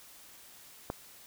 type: click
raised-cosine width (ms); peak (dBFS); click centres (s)
1; -19; 0.901
effects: white hiss -54 dBFS RMS until 1.26 s

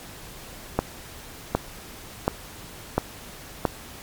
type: accelerating click train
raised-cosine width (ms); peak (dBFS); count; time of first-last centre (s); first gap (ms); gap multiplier
1; -5; 5; 0.79-3.652; 760; 0.96
effects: pink hiss -42 dBFS RMS until 4.02 s + MP3 96 kbps

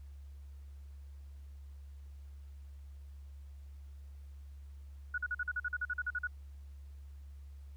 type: tone bursts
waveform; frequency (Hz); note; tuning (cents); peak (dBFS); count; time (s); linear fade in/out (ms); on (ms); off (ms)
sine; 1463; F#6; -20; -32; 14; 5.14-6.272; 5; 40; 44
effects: added 70 Hz sine -47 dBFS peak until 7.76 s + pink hiss -72 dBFS RMS until 7.76 s

